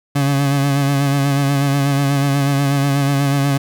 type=tone with vibrato; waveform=30% pulse; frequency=140 Hz; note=C#3; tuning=18 cents sharp; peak=-11 dBFS; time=0.15-3.58 s; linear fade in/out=10 ms; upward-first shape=sine; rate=8.2 Hz; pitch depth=36 cents each way; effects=none